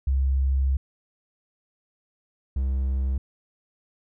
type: tone pair in turn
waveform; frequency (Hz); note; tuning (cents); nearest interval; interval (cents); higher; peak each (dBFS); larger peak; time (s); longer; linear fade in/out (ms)
sine / triangle; 67 / 66.15; C2 / C2; +42 / +20; unison; 22; first; -19 / -20; first; 0.07-0.77 / 2.56-3.18; first; 5
effects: none